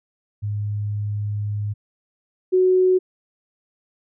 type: tone pair in turn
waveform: sine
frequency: 103.83 / 370 Hz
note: G#2 / F#4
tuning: 0 / 0 cents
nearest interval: octave + minor seventh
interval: 2200 cents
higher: second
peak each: -22 / -13 dBFS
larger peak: second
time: 0.42-1.74 / 2.52-2.99 s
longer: first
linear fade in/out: 20 ms
effects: none